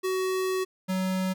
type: tone pair in turn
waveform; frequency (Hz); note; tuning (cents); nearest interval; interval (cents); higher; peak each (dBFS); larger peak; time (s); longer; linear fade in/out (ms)
square; 374.8 / 187.29; F#4 / F#3; +22 / +21; octave; 1201; first; -26; neither; 0.03-0.65 / 0.88-1.34; first; 20
effects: none